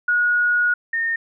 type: tone pair in turn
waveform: sine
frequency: 1450 / 1830.3 Hz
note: F#6 / A#6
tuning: -35 / -32 cents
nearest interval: major third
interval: 403 cents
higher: second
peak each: -15 / -19 dBFS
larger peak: first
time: 0.08-0.74 / 0.93-1.16 s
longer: first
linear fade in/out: 5 ms
effects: none